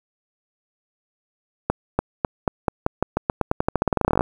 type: accelerating click train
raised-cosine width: 1 ms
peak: -4 dBFS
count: 27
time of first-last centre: 1.7-4.209 s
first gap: 290 ms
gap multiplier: 0.89
effects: 7-bit